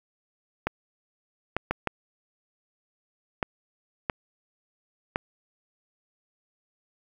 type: clicks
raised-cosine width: 0.5 ms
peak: -10 dBFS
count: 7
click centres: 0.67 / 1.566 / 1.71 / 1.873 / 3.428 / 4.098 / 5.159 s
effects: 8-bit